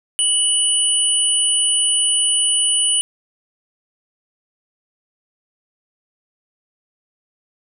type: tone pair together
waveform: sine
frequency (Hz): 2960 / 9415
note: F#7 / D9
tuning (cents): 0 / +3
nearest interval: octave + minor sixth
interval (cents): 2003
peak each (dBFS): -18 / -16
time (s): 0.19-3.01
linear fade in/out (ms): 0
effects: none